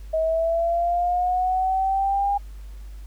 sine linear sweep, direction up, 635 to 810 Hz, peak -19 dBFS, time 0.13-2.38 s, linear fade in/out 10 ms, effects added 50 Hz sine -35 dBFS peak until 3.06 s + pink hiss -56 dBFS RMS until 3.06 s

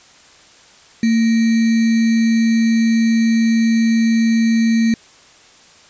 sine tone with sample-and-hold, 226.8 Hz, A#3, 47 cents flat, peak -11 dBFS, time 1.03-4.94 s, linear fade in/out 2 ms, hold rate 2100 Hz, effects white hiss -46 dBFS RMS until 5.89 s + resampled to 16000 Hz

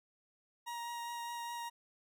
40% pulse tone with vibrato, 944 Hz, A#5, 22 cents sharp, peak -39 dBFS, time 0.66-1.7 s, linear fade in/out 20 ms, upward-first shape triangle, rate 4.9 Hz, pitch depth 13 cents each way, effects none

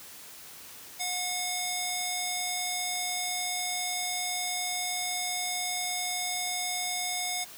square tone with band-pass filter, 725 Hz, F#5, 35 cents flat, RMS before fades -32 dBFS, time 0.99-7.45 s, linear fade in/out 20 ms, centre 8300 Hz, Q 0.62, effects white hiss -47 dBFS RMS until 7.57 s + high-pass 60 Hz 12 dB/octave

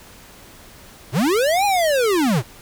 square linear two-way sweep, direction up then down, 99 to 832 to 99 Hz, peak -16 dBFS, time 1.12-2.43 s, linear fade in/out 50 ms, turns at 1.65 s, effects pink hiss -44 dBFS RMS until 2.61 s

